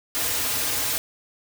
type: noise with comb filter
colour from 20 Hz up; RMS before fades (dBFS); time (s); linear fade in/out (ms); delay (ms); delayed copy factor
white; -25; 0.15-0.98; 0; 5.3; -0.95
effects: none